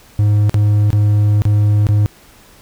triangle tone with dropouts, 104.2 Hz, G#2, 6 cents sharp, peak -7 dBFS, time 0.19-2.06 s, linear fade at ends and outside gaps 0 ms, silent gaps 0.495-0.543 / 0.904-0.93 / 1.42-1.453 / 1.868-1.888 s, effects pink hiss -45 dBFS RMS until 2.61 s

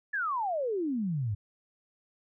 sine exponential sweep, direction down, 1760 to 96.2 Hz, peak -28 dBFS, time 0.13-1.35 s, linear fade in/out 10 ms, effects none

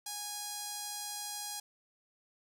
5% pulse tone with notch filter, 826 Hz, G#5, 10 cents flat, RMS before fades -41 dBFS, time 0.06-1.6 s, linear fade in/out 5 ms, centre 2100 Hz, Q 0.83, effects none

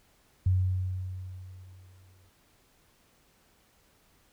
sine tone with exponential decay, 92.6 Hz, F#2, 2 cents sharp, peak -20 dBFS, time 0.46-2.3 s, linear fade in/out 5 ms, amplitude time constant 400 ms, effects pink hiss -65 dBFS RMS until 4.32 s

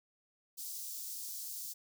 white high-pass noise, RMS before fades -43 dBFS, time 0.57-1.74 s, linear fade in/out 20 ms, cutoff 4700 Hz, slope 24 dB/octave, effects none

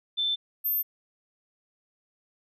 sine tone pair in turn, 3539 / 13361 Hz, A7 / G#9, +9 / +9 cents, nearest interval octave + major seventh, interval 2300 cents, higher second, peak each -24 dBFS, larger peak neither, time 0.17-0.36 / 0.64-0.83 s, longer neither, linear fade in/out 20 ms, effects none

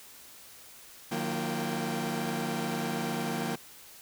sawtooth tone cluster, 152.1 / 181.1 / 232.6 / 342.3 / 780 Hz, D#3 / F#3 / A#3 / F4 / G5, -39 / -37 / -4 / -35 / -9 cents, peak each -34 / -33 / -30 / -36 / -35 dBFS, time 1.11-3.56 s, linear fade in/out 10 ms, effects white hiss -51 dBFS RMS until 4.01 s

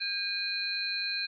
sine tone cluster, 1607 / 2455 / 4076 / 4266 Hz, G6 / D#7 / C8 / C8, +43 / -24 / -46 / +33 cents, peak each -37 / -36 / -33 / -37 dBFS, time 0-1.27 s, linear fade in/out 20 ms, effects none

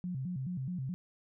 sine tone with vibrato, 153.9 Hz, D#3, 19 cents flat, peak -34 dBFS, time 0.04-0.94 s, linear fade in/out 0 ms, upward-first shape square, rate 4.7 Hz, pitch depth 270 cents each way, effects none

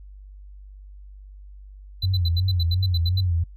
triangle tone bursts, 4009 Hz, B7, 25 cents sharp, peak -25 dBFS, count 11, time 2.02-3.206 s, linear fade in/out 5 ms, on 36 ms, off 79 ms
sine tone with vibrato, 89.1 Hz, F2, 35 cents sharp, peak -19 dBFS, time 2.03-3.44 s, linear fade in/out 10 ms, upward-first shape sine, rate 2.8 Hz, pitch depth 110 cents each way
effects noise-tail reverb RT60 0.1 s tail -22 dB re dry + added 49 Hz sine -40 dBFS peak until 3.56 s

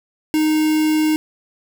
triangle tone with quantisation, 309.7 Hz, D#4, 8 cents flat, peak -12 dBFS, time 0.34-1.16 s, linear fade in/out 0 ms, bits 4, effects none

